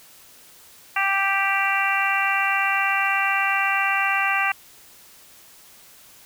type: harmonic tone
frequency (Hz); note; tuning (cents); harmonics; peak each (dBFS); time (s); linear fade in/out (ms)
392; G4; 0; 2 / 3 / 4 / 5 / 6 / 7; -26 / -26 / -26 / -26 / -26 / -26; 0.96-4.52; 5
effects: white hiss -49 dBFS RMS until 6.25 s

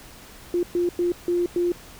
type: tone bursts at uneven times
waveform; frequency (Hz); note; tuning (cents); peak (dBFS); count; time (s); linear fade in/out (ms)
sine; 350.2; F4; +5; -19; 5; 0.54-0.63 / 0.75-0.89 / 0.99-1.12 / 1.28-1.46 / 1.56-1.72; 2
effects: pink hiss -45 dBFS RMS until 1.99 s

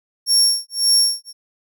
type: tone with tremolo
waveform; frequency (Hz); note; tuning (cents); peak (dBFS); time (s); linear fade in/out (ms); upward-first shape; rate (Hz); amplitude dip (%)
30% pulse; 5510; F8; -24; -7; 0.26-1.33; 50; sine; 1.8; 100
effects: none

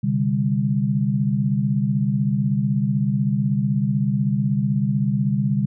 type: chord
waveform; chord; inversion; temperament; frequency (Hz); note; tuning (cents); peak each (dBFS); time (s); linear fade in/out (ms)
sine; C suspended second; none; equal with one note detuned; 130.81 / 146.83 / 199.88; C3 / D3 / G3; 0 / 0 / +34; -22 / -23 / -21; 0.03-5.66; 10
effects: none

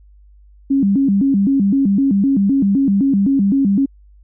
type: tone with vibrato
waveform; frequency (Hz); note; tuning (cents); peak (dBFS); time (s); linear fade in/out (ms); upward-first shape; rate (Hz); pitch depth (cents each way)
sine; 233.1; A#3; 0; -11; 0.7-3.86; 10; square; 3.9; 280
effects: added 50 Hz sine -43 dBFS peak until 4.23 s

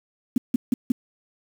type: tone bursts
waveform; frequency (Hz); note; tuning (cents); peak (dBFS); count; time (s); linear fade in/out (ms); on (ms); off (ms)
sine; 246.9; B3; 0; -15; 4; 0.36-0.92; 5; 20; 160
effects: 7-bit

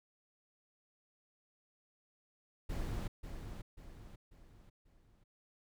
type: noise with echo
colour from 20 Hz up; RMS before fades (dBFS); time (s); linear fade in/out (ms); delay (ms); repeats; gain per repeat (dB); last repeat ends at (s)
brown; -38; 2.69-3.08; 10; 540; 4; -7; 5.24
effects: none

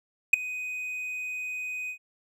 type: tone with ADSR envelope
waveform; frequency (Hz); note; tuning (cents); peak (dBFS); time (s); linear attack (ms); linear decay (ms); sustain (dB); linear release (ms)
triangle; 2500; D#7; +8; -8; 0.33-1.98; 7; 8; -22; 87
effects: none

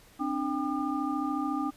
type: tone cluster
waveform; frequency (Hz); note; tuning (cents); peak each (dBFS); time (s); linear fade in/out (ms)
sine; 263.9 / 297.8 / 794 / 1207; C4 / D4 / G5 / D6; +15 / +24 / +22 / +47; -33 / -31 / -36 / -35; 0.19-1.71; 20
effects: pink hiss -57 dBFS RMS until 1.76 s + resampled to 32000 Hz

